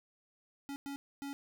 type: tone bursts at uneven times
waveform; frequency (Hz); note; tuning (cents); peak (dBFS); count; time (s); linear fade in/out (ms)
square; 279.8; C#4; +16; -40; 3; 0.69-0.76 / 0.86-0.96 / 1.22-1.33; 0
effects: none